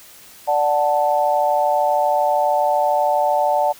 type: chord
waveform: sine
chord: D major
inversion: none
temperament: equal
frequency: 587.3 / 740 / 880 Hz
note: D5 / F#5 / A5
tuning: 0 / 0 / 0 cents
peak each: -19 dBFS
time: 0.47-3.73 s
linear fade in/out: 20 ms
effects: white hiss -44 dBFS RMS until 3.79 s